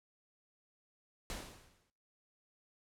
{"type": "noise with exponential decay", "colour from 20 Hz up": "pink", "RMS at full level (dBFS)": -40, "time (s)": [1.3, 1.9], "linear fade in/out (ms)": 0, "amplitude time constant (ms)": 130, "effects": ["noise-tail reverb RT60 0.7 s tail -25 dB re dry", "low-pass 11000 Hz 12 dB/octave"]}